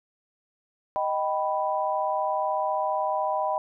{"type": "chord", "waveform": "sine", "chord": "Eb augmented", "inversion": "none", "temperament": "equal with one note detuned", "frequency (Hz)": [622.3, 778.1, 987.8], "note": ["Eb5", "G5", "B5"], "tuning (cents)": [0, -13, 0], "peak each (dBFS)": -28, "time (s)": [0.96, 3.58], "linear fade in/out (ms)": 0, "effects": []}